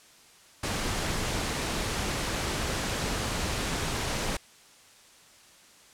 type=noise with amplitude modulation; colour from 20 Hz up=pink; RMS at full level=-29 dBFS; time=0.63-4.37 s; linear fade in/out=5 ms; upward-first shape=sine; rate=230 Hz; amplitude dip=25%; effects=white hiss -55 dBFS RMS until 5.93 s + low-pass 9000 Hz 12 dB/octave